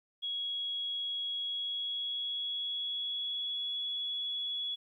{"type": "tone with pitch glide", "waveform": "sine", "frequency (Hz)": [3326, 3378], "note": ["G#7", "G#7"], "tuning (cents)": [2, 29], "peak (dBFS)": -33, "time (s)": [0.22, 4.76], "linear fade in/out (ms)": 20, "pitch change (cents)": 27, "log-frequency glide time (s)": [1.36, 3.79], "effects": ["12-bit"]}